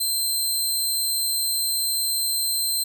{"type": "tone", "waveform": "15% pulse", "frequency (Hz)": 4123, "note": "C8", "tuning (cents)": -26, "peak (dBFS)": -15, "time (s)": [0, 2.84], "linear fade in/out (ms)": 10, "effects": []}